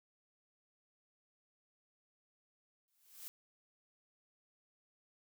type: noise with exponential growth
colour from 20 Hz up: blue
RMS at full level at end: -45 dBFS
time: 2.88-3.28 s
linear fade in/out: 0 ms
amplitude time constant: 85 ms
effects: none